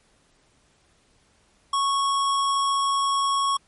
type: tone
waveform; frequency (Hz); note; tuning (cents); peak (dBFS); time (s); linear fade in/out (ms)
square; 1105; C#6; -6; -21; 1.73-3.57; 5
effects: pink hiss -62 dBFS RMS until 3.67 s + MP3 48 kbps